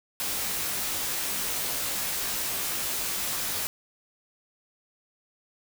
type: noise with comb filter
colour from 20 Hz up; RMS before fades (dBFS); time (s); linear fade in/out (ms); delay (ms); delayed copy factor
white; -30; 0.2-3.67; 0; 17; -0.8
effects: none